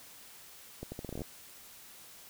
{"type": "accelerating click train", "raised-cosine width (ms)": 2, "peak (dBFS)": -26, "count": 11, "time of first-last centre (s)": [0.83, 1.218], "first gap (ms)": 90, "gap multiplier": 0.79, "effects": ["white hiss -53 dBFS RMS until 2.29 s"]}